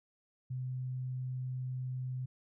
sine tone, 128 Hz, C3, 38 cents flat, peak -35 dBFS, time 0.5-2.26 s, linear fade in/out 10 ms, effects none

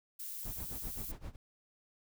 violet noise, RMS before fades -43 dBFS, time 0.19-1.12 s, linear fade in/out 10 ms
brown noise with tremolo, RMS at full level -42 dBFS, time 0.45-1.36 s, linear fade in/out 2 ms, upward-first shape sine, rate 7.7 Hz, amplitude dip 90%
effects none

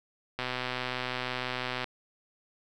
click train, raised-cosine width 0.3 ms, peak -16 dBFS, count 184, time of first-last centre 0.39-1.842 s, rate 126 Hz, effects none

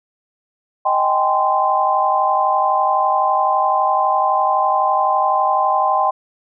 sine chord, Ab major seventh, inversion second, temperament just, 623 / 778.7 / 830.6 / 1038.3 Hz, Eb5 / G5 / Ab5 / C6, +2 / -12 / 0 / -14 cents, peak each -22 / -17 / -23 / -17 dBFS, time 0.85-6.11 s, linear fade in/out 10 ms, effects none

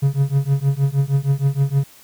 triangle tone with tremolo, 138.59 Hz, C#3, in tune, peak -9 dBFS, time 0.02-1.84 s, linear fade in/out 10 ms, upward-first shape triangle, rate 6.4 Hz, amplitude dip 100%, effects white hiss -47 dBFS RMS until 2.03 s

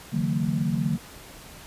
sine tone cluster, 143.2 / 159.3 / 183.5 / 226.6 Hz, D3 / D#3 / F#3 / A#3, -43 / +41 / -14 / -49 cents, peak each -28 dBFS, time 0.12-0.98 s, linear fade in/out 20 ms, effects pink hiss -45 dBFS RMS until 1.66 s + resampled to 32000 Hz

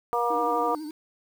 harmonic tone, 238.3 Hz, A#3, 38 cents sharp, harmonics 2 / 3 / 4 / 5, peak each -28 / -28 / -28 / -28 dBFS, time 0.13-0.75 s, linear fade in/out 0 ms
triangle tone with vibrato, 306.9 Hz, D#4, 24 cents flat, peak -31 dBFS, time 0.3-0.91 s, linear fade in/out 5 ms, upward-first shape sine, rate 12 Hz, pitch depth 67 cents each way
effects 8-bit

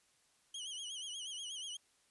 sawtooth tone with vibrato, 3096 Hz, G7, 22 cents flat, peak -39 dBFS, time 0.54-1.77 s, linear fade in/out 5 ms, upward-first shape sine, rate 8.3 Hz, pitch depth 110 cents each way, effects white hiss -72 dBFS RMS until 2.1 s + resampled to 24000 Hz

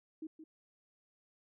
sine tone with echo, 315.9 Hz, D#4, 26 cents sharp, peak -40 dBFS, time 0.22-0.27 s, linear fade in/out 5 ms, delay 170 ms, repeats 1, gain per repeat -9 dB, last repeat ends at 0.44 s, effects none

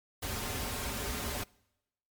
pink noise with comb filter, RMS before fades -36 dBFS, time 0.22-1.44 s, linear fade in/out 10 ms, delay 6.1 ms, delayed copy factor -0.6, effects noise-tail reverb RT60 0.9 s tail -25 dB re dry + MP3 96 kbps

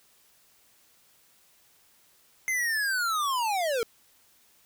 square linear sweep, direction down, 2093 to 438.8 Hz, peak -26 dBFS, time 2.48-3.83 s, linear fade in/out 0 ms, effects white hiss -62 dBFS RMS until 4.65 s

